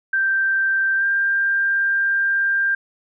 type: tone with pitch glide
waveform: sine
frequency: 1568 to 1590.8 Hz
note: G6 to G6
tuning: 0 to +25 cents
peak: -16 dBFS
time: 0.13-2.75 s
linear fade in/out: 5 ms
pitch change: +25 cents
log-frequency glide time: 0.97-1.04 s
effects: none